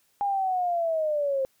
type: linear sweep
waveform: sine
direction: down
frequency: 816 to 526 Hz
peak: -23 dBFS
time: 0.21-1.45 s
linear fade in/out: 0 ms
effects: white hiss -67 dBFS RMS until 1.6 s

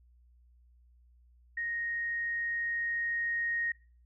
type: tone with level ramp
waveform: sine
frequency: 1867 Hz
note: A#6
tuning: 2 cents sharp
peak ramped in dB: -32 to -29 dBFS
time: 1.57-3.72 s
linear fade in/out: 5 ms
effects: noise-tail reverb RT60 0.4 s tail -23 dB re dry + added 60 Hz sine -59 dBFS peak until 4.05 s

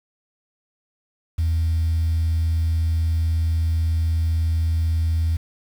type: tone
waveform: sine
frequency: 81.9 Hz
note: E2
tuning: 11 cents flat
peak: -16 dBFS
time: 1.38-5.37 s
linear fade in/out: 10 ms
effects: tanh soft clip ceiling -15 dBFS + 7-bit

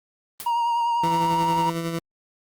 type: noise with exponential decay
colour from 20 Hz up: white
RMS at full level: -30 dBFS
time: 0.4-0.56 s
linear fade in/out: 0 ms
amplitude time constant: 34 ms
type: tone with vibrato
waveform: triangle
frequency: 940 Hz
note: A#5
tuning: 14 cents sharp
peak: -18 dBFS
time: 0.46-1.7 s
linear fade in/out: 5 ms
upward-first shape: triangle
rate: 10 Hz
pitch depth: 31 cents each way
type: tone with tremolo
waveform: 20% pulse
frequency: 166.5 Hz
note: E3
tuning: 18 cents sharp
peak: -19 dBFS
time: 1.03-1.99 s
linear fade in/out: 5 ms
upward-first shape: sine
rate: 11 Hz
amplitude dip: 40%
effects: Opus 32 kbps

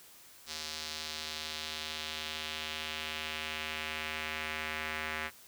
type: tone with band-pass filter sweep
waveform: square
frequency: 77.78 Hz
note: D#2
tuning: in tune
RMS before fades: -39 dBFS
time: 0.46-5.31 s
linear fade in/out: 50 ms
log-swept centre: 4800 to 2000 Hz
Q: 1.9
effects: white hiss -56 dBFS RMS until 5.47 s

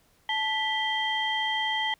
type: tone cluster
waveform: sine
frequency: 873 / 1974 / 3168 Hz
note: A5 / B6 / G7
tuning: -14 / -1 / +18 cents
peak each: -29 dBFS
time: 0.29-1.94 s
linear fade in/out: 2 ms
effects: tanh soft clip ceiling -16 dBFS + pink hiss -64 dBFS RMS until 1.99 s

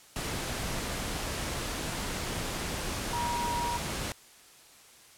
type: tone in noise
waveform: sine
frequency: 953 Hz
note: A#5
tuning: 38 cents sharp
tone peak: -30 dBFS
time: 3.13-3.77 s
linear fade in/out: 0 ms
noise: pink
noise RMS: -34 dBFS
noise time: 0.16-4.12 s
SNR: +1 dB
effects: white hiss -55 dBFS RMS until 5.17 s + low-pass 11000 Hz 12 dB/octave

